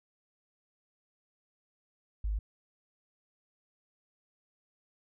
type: tone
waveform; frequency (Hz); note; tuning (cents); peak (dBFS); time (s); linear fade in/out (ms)
sine; 51.91; G#1; 0; -29; 2.24-2.39; 5
effects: none